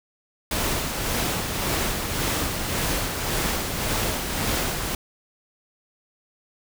pink noise with tremolo, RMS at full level -24 dBFS, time 0.51-4.95 s, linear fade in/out 2 ms, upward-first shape sine, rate 1.8 Hz, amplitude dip 40%, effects none

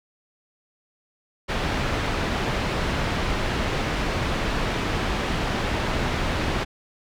pink low-pass noise, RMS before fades -25 dBFS, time 1.48-6.65 s, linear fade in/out 20 ms, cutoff 3300 Hz, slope 12 dB/octave, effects none

